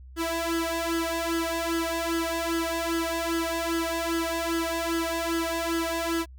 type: tone with flanger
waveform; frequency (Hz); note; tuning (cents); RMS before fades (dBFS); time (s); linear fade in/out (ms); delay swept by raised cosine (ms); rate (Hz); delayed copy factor
sawtooth; 332.5; E4; +15; -28; 0.16-6.26; 50; 0.61 to 1.91; 2.5; +0.9
effects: added 64 Hz sine -43 dBFS peak until 6.38 s